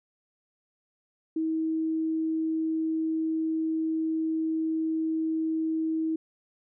sine tone, 319.9 Hz, D#4, 48 cents sharp, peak -25 dBFS, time 1.36-6.16 s, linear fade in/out 5 ms, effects none

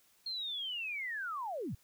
sine linear sweep, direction down, 4257 to 73.42 Hz, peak -36 dBFS, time 0.26-1.75 s, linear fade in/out 5 ms, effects white hiss -68 dBFS RMS until 1.83 s

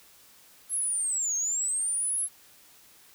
sine linear two-way sweep, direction down then up, 11100 to 6400 to 11100 Hz, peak -25 dBFS, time 0.69-2.29 s, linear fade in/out 50 ms, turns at 1.36 s, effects tanh soft clip ceiling -21 dBFS + white hiss -56 dBFS RMS until 3.14 s

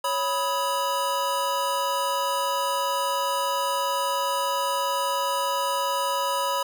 square tone cluster, 555 / 985 / 1266 Hz, C#5 / B5 / D#6, +2 / -5 / +30 cents, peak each -30 / -26 / -32 dBFS, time 0.04-6.63 s, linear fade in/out 5 ms, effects none

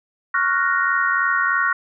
sine chord, Gb major seventh, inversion second, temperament equal, 1108.7 / 1396.9 / 1480 / 1864.7 Hz, Db6 / F6 / Gb6 / Bb6, 0 / 0 / 0 / 0 cents, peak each -22 dBFS, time 0.34-1.73 s, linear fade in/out 5 ms, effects none

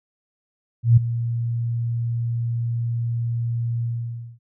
sine tone with ADSR envelope, 117.4 Hz, A#2, 13 cents sharp, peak -7 dBFS, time 0.83-4.39 s, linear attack 140 ms, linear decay 10 ms, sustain -14 dB, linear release 560 ms, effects none

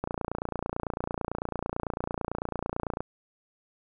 click train, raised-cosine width 1 ms, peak -16 dBFS, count 87, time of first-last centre 0.04-3.006 s, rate 29 Hz, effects none

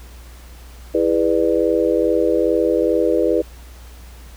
sine chord, E dominant seventh, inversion none, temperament just, 329.6 / 412 / 494.4 / 593.3 Hz, E4 / G#4 / B4 / D5, 0 / -14 / +2 / +18 cents, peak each -19 / -20 / -18 / -22 dBFS, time 0.94-3.42 s, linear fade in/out 10 ms, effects added 60 Hz sine -37 dBFS peak until 4.36 s + pink hiss -46 dBFS RMS until 4.36 s

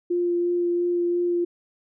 sine tone with vibrato, 349.2 Hz, F4, in tune, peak -20 dBFS, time 0.1-1.45 s, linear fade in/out 10 ms, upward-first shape sine, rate 2.9 Hz, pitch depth 10 cents each way, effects none

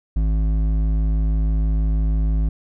sine tone with hard clipping, 53.1 Hz, G#1, 39 cents sharp, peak -18 dBFS, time 0.16-2.49 s, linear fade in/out 5 ms, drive 9 dB, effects none

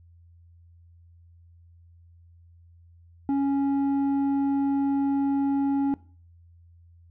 square tone with low-pass filter, 277.2 Hz, C#4, in tune, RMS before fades -24 dBFS, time 3.29-5.94 s, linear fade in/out 0 ms, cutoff 590 Hz, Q 2.6, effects noise-tail reverb RT60 0.4 s tail -19 dB re dry + added 85 Hz sine -51 dBFS peak until 7.1 s

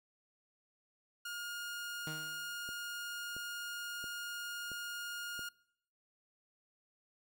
sawtooth tone, 1422 Hz, F6, 31 cents sharp, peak -37 dBFS, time 1.25-5.49 s, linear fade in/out 5 ms
sawtooth tone with exponential decay, 155.56 Hz, D#3, in tune, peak -36 dBFS, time 2.07-2.58 s, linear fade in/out 2 ms, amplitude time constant 110 ms
click train, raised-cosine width 2 ms, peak -38 dBFS, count 5, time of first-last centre 2.69-5.393 s, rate 1.48 Hz
effects noise-tail reverb RT60 0.7 s tail -24 dB re dry

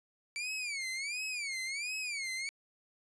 sawtooth tone with vibrato, 2299 Hz, D7, 37 cents flat, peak -32 dBFS, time 0.36-2.49 s, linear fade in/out 0 ms, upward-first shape sine, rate 1.4 Hz, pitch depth 190 cents each way, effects resampled to 22050 Hz

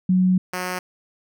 sine / 5% pulse tone pair in turn, 184.4 / 182.07 Hz, F#3 / F#3, -6 / -28 cents, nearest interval unison, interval 22 cents, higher first, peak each -14 dBFS, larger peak neither, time 0.09-0.38 / 0.53-0.79 s, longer first, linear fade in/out 5 ms, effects none

